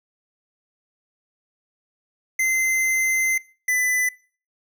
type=tone pair in turn; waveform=square; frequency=2069 / 2001 Hz; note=C7 / B6; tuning=-20 / +22 cents; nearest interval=minor second; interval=58 cents; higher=first; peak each=-19 dBFS; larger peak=neither; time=2.39-3.38 / 3.68-4.09 s; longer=first; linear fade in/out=5 ms; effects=noise-tail reverb RT60 0.4 s tail -22 dB re dry